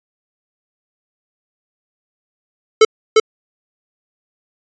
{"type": "tone with echo", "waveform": "square", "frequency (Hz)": 437.3, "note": "A4", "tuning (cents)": -11, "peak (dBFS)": -5, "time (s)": [2.81, 2.85], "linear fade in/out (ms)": 5, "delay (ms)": 350, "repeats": 1, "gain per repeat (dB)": -2, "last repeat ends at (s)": 3.2, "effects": ["resampled to 16000 Hz"]}